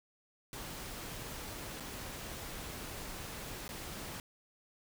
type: noise with dropouts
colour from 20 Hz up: pink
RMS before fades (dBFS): -44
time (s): 0.53-4.2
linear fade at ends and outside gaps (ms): 1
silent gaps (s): 1.8-1.805 / 3.68-3.69
effects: none